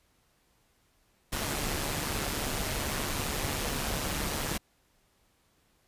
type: noise with amplitude modulation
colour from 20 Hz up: pink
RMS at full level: -30 dBFS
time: 1.32-4.58 s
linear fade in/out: 10 ms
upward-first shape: sine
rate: 144 Hz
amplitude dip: 50%
effects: pink hiss -69 dBFS RMS until 5.87 s + resampled to 32000 Hz